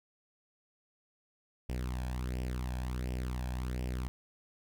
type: tone with flanger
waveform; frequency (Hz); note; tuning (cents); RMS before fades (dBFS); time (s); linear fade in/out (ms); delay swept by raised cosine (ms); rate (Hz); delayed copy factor
sawtooth; 62.5; B1; +21; -36; 1.69-4.08; 0; 0.37 to 1.23; 1.4; +0.65
effects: none